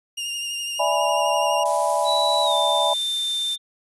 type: tone with vibrato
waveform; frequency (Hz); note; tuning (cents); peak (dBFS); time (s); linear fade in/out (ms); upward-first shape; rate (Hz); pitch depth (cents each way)
sawtooth; 2817; F7; +14; -23; 0.17-1.64; 10; triangle; 12; 32
type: chord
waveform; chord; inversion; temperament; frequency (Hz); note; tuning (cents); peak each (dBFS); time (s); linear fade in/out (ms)
sine; E dominant seventh; third; equal; 587.3 / 659.3 / 830.6 / 987.8; D5 / E5 / G#5 / B5; 0 / 0 / 0 / 0; -24; 0.79-2.94; 10
type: noise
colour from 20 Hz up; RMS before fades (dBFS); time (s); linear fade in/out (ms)
violet; -28; 1.65-3.56; 10
type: tone with pitch glide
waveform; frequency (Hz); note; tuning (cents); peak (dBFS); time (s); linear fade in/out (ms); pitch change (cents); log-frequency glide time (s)
sine; 3929 to 3582; B7 to A7; -10 to +30; -22; 2.04-3.58; 50; -160; 2.43-2.54
effects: resampled to 24000 Hz